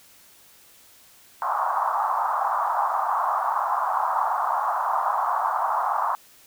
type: band-pass noise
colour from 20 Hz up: white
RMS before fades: -24 dBFS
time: 1.42-6.15 s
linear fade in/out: 0 ms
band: 730 to 1200 Hz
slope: 48 dB/octave
effects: white hiss -53 dBFS RMS until 6.46 s